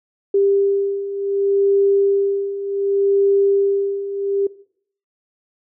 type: beating tone pair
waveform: sine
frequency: 396.6 / 397.27 Hz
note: G4 / G4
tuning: +20 / +23 cents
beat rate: 0.67 Hz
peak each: -21 / -16 dBFS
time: 0.34-4.47 s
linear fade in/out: 5 ms
effects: noise-tail reverb RT60 0.6 s tail -19 dB re dry